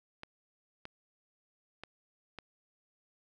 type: clicks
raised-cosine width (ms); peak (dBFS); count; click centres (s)
0.3; -27; 4; 0.234 / 0.854 / 1.836 / 2.387
effects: none